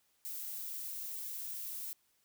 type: noise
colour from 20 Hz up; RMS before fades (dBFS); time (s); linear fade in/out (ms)
violet; -42; 0.25-1.93; 0
effects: white hiss -74 dBFS RMS until 2.24 s